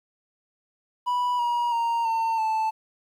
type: tone with pitch steps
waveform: triangle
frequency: 983 / 956.1 / 930 / 904.5 / 879.8 Hz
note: B5 / A#5 / A#5 / A5 / A5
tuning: -8 / +44 / -4 / +48 / 0 cents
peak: -20 dBFS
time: 1.06-2.71 s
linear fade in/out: 20 ms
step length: 330 ms
effects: 10-bit